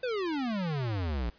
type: exponential sweep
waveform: square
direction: down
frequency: 525 to 55 Hz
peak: -30 dBFS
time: 0.03-1.3 s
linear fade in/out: 5 ms
effects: pink hiss -61 dBFS RMS until 1.38 s + resampled to 11025 Hz